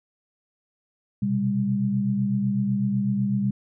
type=tone cluster; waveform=sine; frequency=124.1 / 132.1 / 200.1 Hz; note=B2 / C3 / G3; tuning=+9 / +17 / +36 cents; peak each=-29 / -29 / -22 dBFS; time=1.22-3.51 s; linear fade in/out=5 ms; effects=none